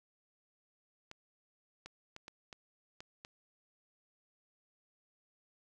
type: clicks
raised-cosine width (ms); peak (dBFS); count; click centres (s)
0.2; -30; 7; 1.114 / 1.86 / 2.164 / 2.281 / 2.528 / 3.005 / 3.249
effects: none